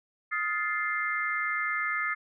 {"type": "chord", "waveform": "sine", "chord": "F dominant seventh", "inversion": "third", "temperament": "just", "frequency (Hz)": [1257.2, 1396.9, 1746.1, 2095], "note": ["Eb6", "F6", "A6", "C7"], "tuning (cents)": [18, 0, -14, 2], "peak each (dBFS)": [-33, -37, -32, -31], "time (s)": [0.31, 2.15], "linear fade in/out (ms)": 20, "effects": []}